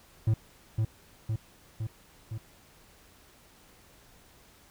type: tone with echo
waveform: triangle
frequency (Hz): 110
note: A2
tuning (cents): 0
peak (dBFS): -19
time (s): 0.27-0.34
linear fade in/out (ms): 5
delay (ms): 510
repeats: 4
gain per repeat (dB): -3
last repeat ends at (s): 2.38
effects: pink hiss -58 dBFS RMS until 4.7 s